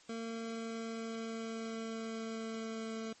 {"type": "tone with pitch glide", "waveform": "25% pulse", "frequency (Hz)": [227.7, 223.1], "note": ["A#3", "A3"], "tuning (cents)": [-40, 24], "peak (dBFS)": -35, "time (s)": [0.09, 3.13], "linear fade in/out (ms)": 5, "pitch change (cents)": -36, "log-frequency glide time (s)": [0.3, 2.96], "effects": ["white hiss -62 dBFS RMS until 3.2 s", "MP3 32 kbps"]}